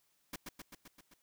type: noise with echo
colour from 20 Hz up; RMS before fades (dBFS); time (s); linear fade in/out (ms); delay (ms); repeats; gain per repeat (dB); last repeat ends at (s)
pink; -42; 0.33-0.36; 5; 130; 6; -3; 1.14
effects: white hiss -75 dBFS RMS until 1.22 s